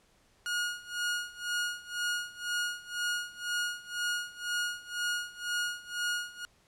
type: tone with tremolo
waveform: sawtooth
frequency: 1438 Hz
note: F#6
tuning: 50 cents flat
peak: -25 dBFS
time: 0.46-6.45 s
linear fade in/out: 0 ms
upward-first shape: sine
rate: 2 Hz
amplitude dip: 90%
effects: pink hiss -66 dBFS RMS until 6.67 s + low-pass 10000 Hz 12 dB/octave